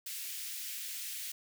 white high-pass noise, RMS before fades -41 dBFS, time 0.06-1.32 s, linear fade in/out 5 ms, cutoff 2000 Hz, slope 24 dB/octave, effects none

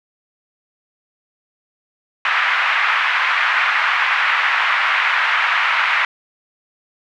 white band-pass noise, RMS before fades -17 dBFS, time 2.25-6.05 s, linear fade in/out 2 ms, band 1000 to 2300 Hz, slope 24 dB/octave, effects none

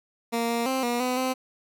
15% pulse tone with pitch steps, 232.7 / 234.1 / 262.8 / 240.2 / 252 / 258.5 Hz, A#3 / A#3 / C4 / B3 / B3 / C4, -3 / +8 / +8 / -48 / +35 / -21 cents, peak -18 dBFS, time 0.32-1.34 s, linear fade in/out 20 ms, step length 170 ms, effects none

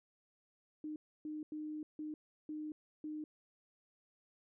sine tone bursts at uneven times, 305.5 Hz, D#4, 32 cents flat, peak -40 dBFS, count 6, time 0.84-0.96 / 1.25-1.43 / 1.52-1.83 / 1.99-2.14 / 2.49-2.72 / 3.04-3.24 s, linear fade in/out 2 ms, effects none

